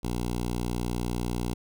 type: tone with notch filter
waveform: 10% pulse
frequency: 60 Hz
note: B1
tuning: 49 cents flat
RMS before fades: -30 dBFS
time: 0.03-1.54 s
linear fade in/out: 10 ms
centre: 1700 Hz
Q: 1
effects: none